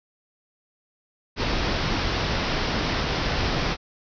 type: low-pass noise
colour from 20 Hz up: pink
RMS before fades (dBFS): -25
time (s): 1.36-3.77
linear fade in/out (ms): 50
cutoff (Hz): 5600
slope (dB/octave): 96
effects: none